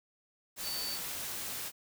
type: tone in noise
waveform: sine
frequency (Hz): 4536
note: C#8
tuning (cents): +39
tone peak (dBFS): -37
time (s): 0.62-0.99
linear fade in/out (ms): 50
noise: white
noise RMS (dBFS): -39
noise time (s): 0.56-1.72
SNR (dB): -1
effects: none